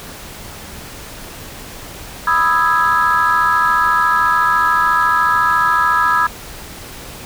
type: chord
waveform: sine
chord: E major seventh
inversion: second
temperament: equal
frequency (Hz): 987.8 / 1244.5 / 1318.5 / 1661.2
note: B5 / D#6 / E6 / G#6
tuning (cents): 0 / 0 / 0 / 0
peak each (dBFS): -16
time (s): 2.27-6.27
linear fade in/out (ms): 5
effects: tanh soft clip ceiling -4 dBFS + pink hiss -33 dBFS RMS until 7.25 s